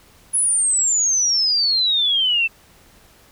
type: exponential sweep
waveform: sine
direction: down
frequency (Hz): 10490 to 2637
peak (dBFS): -15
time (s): 0.33-2.48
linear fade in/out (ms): 20
effects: pink hiss -51 dBFS RMS until 3.31 s